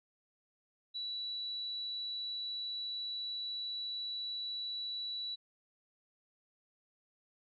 sine tone, 3937 Hz, B7, 6 cents flat, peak -37 dBFS, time 0.94-5.36 s, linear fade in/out 20 ms, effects none

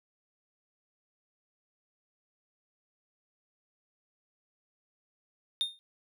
triangle tone with exponential decay, 3655 Hz, A#7, 35 cents flat, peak -22 dBFS, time 5.61-5.79 s, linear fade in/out 0 ms, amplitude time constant 39 ms, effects none

